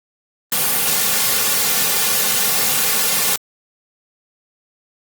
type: noise with comb filter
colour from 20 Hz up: white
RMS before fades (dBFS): -17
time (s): 0.52-3.36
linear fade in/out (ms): 2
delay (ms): 3.1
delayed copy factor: -0.7
effects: high-pass 150 Hz 12 dB/octave + Opus 32 kbps